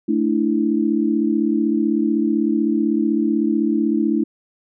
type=chord; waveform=sine; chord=A suspended fourth; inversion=none; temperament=equal; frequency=220 / 293.7 / 329.6 Hz; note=A3 / D4 / E4; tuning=0 / 0 / 0 cents; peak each=-20 dBFS; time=0.08-4.24 s; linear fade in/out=10 ms; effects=none